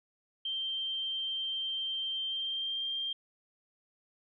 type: tone with pitch glide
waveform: sine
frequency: 3144 to 3184 Hz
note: G7 to G7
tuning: +4 to +26 cents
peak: -32 dBFS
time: 0.45-3.13 s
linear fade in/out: 5 ms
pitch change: +22 cents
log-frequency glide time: 2.13-2.86 s
effects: none